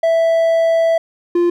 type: tone pair in turn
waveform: triangle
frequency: 659.3 / 347.7 Hz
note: E5 / F4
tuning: 0 / -8 cents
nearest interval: major seventh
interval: 1108 cents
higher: first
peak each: -9 dBFS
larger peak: neither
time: 0.03-0.98 / 1.35-1.5 s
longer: first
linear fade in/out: 5 ms
effects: none